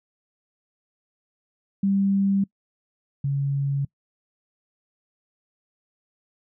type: tone pair in turn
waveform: sine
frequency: 196.7 / 139.45 Hz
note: G3 / C#3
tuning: +6 / +11 cents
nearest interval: tritone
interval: 595 cents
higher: first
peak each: -18 / -21 dBFS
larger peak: first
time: 1.83-2.44 / 3.24-3.85 s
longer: neither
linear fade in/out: 5 ms
effects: noise-tail reverb RT60 0.1 s tail -24 dB re dry